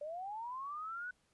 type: linear sweep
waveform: sine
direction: up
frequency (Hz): 573 to 1500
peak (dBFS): -40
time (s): 0.01-1.11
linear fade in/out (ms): 5
effects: pink hiss -75 dBFS RMS until 1.33 s + resampled to 24000 Hz